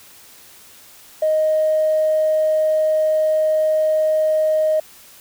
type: tone with tanh clipping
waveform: triangle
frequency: 623 Hz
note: D#5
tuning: 2 cents sharp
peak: -14 dBFS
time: 1.22-4.8 s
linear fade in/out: 5 ms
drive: 4 dB
effects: white hiss -45 dBFS RMS until 5.2 s